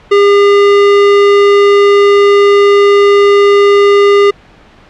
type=tone; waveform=square; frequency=404.2 Hz; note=G#4; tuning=47 cents flat; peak=-4 dBFS; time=0.11-4.31 s; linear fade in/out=10 ms; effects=pink hiss -40 dBFS RMS until 4.89 s + low-pass 3000 Hz 12 dB/octave